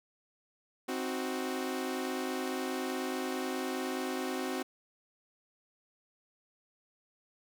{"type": "chord", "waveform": "sawtooth", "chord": "C diminished", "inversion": "none", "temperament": "equal", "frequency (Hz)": [261.6, 311.1, 370], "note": ["C4", "Eb4", "Gb4"], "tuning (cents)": [0, 0, 0], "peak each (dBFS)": [-32, -38, -33], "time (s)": [0.88, 4.63], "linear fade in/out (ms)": 10, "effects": []}